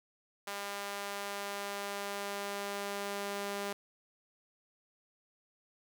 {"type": "tone with high-pass filter sweep", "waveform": "sawtooth", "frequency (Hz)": 201.1, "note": "G3", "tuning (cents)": 44, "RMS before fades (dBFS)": -39, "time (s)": [0.47, 3.73], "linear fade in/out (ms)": 5, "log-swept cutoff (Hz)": [750, 400], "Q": 0.81, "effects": []}